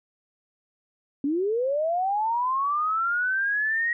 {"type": "linear sweep", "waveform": "sine", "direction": "up", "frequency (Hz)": [269.2, 1900], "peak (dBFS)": -22, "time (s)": [1.24, 3.93], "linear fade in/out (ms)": 2, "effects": []}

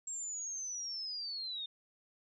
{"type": "linear sweep", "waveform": "sine", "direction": "down", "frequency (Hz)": [7560, 3620], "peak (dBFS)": -38, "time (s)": [0.07, 1.66], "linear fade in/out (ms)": 5, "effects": []}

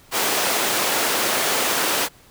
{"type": "high-pass noise", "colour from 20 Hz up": "pink", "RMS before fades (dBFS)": -21, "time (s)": [0.11, 2.09], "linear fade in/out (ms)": 50, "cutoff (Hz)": 400, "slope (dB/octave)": 12, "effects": ["pink hiss -51 dBFS RMS until 2.3 s"]}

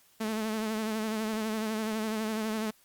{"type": "tone with vibrato", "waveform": "sawtooth", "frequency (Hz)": 218.1, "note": "A3", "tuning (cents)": -15, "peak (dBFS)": -26, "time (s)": [0.2, 2.71], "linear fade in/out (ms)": 10, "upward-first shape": "sine", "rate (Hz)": 12, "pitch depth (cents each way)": 42, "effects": ["white hiss -63 dBFS RMS until 2.84 s", "Opus 48 kbps"]}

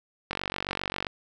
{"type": "click train", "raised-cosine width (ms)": 0.3, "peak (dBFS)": -13, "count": 37, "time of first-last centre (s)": [0.31, 1.068], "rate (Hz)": 47.5, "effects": []}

